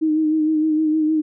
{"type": "tone with vibrato", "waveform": "sine", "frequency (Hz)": 311.1, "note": "D#4", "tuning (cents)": 0, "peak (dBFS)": -15, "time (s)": [0.01, 1.22], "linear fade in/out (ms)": 20, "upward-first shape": "sine", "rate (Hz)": 6.5, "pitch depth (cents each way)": 33, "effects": []}